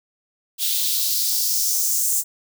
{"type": "noise with high-pass filter sweep", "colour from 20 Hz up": "blue", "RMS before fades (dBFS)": -21, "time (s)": [0.58, 2.24], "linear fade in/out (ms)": 50, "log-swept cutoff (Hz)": [3300, 7500], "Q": 2.8, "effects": []}